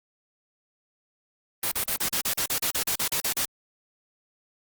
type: noise bursts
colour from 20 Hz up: white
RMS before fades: -26 dBFS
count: 15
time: 1.63-3.452 s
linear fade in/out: 5 ms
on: 86 ms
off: 38 ms
effects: Opus 32 kbps

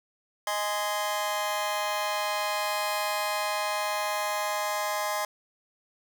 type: chord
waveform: sawtooth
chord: Ab major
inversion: second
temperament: just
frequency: 623 / 830.6 / 1038.3 Hz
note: Eb5 / Ab5 / C6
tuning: +2 / 0 / -14 cents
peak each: -28 dBFS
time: 0.47-5.25 s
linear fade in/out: 2 ms
effects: none

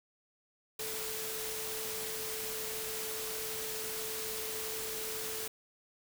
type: tone in noise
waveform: sine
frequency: 438.9 Hz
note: A4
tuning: 4 cents flat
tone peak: -43 dBFS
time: 0.79-5.48 s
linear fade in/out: 5 ms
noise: white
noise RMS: -39 dBFS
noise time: 0.79-5.48 s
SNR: -7 dB
effects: none

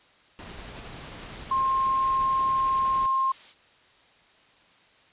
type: noise with tremolo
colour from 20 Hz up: pink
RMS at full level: -40 dBFS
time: 0.39-3.06 s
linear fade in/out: 0 ms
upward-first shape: triangle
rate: 11 Hz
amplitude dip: 25%
type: noise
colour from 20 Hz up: blue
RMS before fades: -41 dBFS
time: 0.95-3.55 s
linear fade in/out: 50 ms
type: tone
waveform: sine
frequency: 1063 Hz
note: C6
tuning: 27 cents sharp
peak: -21 dBFS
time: 1.51-3.32 s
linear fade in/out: 5 ms
effects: white hiss -58 dBFS RMS until 5.12 s + resampled to 8000 Hz

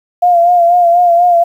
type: tone with vibrato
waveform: sine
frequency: 697 Hz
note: F5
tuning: 4 cents flat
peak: -5 dBFS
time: 0.22-1.44 s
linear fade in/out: 10 ms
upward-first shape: sine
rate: 4.1 Hz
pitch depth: 45 cents each way
effects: 7-bit

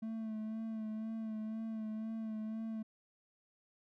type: tone with vibrato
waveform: triangle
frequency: 220 Hz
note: A3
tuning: in tune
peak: -36 dBFS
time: 0.02-2.83 s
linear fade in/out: 10 ms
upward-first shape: sine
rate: 2 Hz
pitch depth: 30 cents each way
effects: none

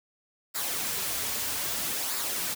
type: noise with flanger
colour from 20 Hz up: white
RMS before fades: -31 dBFS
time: 0.54-2.55 s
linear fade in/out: 20 ms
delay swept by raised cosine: 0.32 to 6.02 ms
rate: 0.62 Hz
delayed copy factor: -0.5
effects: none

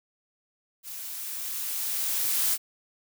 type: noise with level ramp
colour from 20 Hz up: blue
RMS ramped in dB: -39 to -24 dBFS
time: 0.83-2.58 s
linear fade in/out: 50 ms
effects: none

